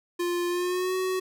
square tone with pitch glide, 350 to 373 Hz, F4 to F#4, +4 to +14 cents, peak -26 dBFS, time 0.19-1.2 s, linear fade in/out 10 ms, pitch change +110 cents, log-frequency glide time 0.48-0.95 s, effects none

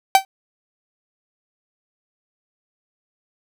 45% pulse tone with exponential decay, 773 Hz, G5, 24 cents flat, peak -5 dBFS, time 0.15-0.25 s, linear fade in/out 1 ms, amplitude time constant 20 ms, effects none

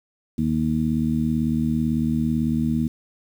harmonic tone, 78 Hz, D#2, 5 cents sharp, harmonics 1 / 2 / 3 / 4, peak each -30 / -25 / -21 / -30 dBFS, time 0.38-2.88 s, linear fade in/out 5 ms, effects 8-bit

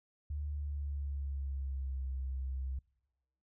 sine tone with pitch glide, 73.42 to 65.79 Hz, D2 to C2, 0 to +10 cents, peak -35 dBFS, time 0.3-2.79 s, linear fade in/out 5 ms, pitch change -190 cents, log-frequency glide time 0.47-2.05 s, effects noise-tail reverb RT60 1.0 s tail -26 dB re dry

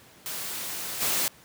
white noise with level steps, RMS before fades -34 / -26 dBFS, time 0.26-1.28 s, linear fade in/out 0 ms, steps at 1 s, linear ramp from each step 20 ms, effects pink hiss -53 dBFS RMS until 1.44 s + high-pass 100 Hz 12 dB/octave

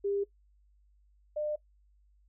sine tone pair in turn, 400.8 / 601.5 Hz, G4 / D5, +38 / +41 cents, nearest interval perfect fifth, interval 703 cents, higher second, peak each -28 / -30 dBFS, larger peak first, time 0.04-0.24 / 1.36-1.56 s, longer neither, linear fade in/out 10 ms, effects noise-tail reverb RT60 0.1 s tail -18 dB re dry + added 50 Hz sine -62 dBFS peak until 2.28 s

